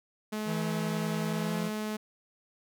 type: tone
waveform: sawtooth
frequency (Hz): 214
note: A3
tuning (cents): -48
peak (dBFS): -28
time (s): 0.32-1.97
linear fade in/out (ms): 10
type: tone with pitch glide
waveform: 45% pulse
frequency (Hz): 163.3 to 170.63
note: E3 to F3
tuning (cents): -16 to -40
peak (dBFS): -32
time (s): 0.45-1.71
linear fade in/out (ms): 50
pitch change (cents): +76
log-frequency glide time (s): 1.29-1.59
effects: none